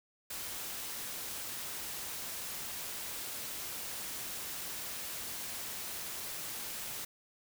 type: noise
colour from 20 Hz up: white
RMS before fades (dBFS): -41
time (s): 0.3-7.05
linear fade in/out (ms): 5
effects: none